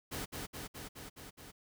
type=noise with echo; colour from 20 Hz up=pink; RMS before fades=-40 dBFS; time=0.11-0.26 s; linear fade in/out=20 ms; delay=210 ms; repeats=6; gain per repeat=-2 dB; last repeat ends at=1.52 s; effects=none